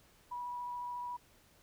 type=tone with vibrato; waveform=sine; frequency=975 Hz; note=B5; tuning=23 cents flat; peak=-38 dBFS; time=0.31-1.17 s; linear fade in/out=10 ms; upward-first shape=sine; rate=14 Hz; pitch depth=10 cents each way; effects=pink hiss -65 dBFS RMS until 1.62 s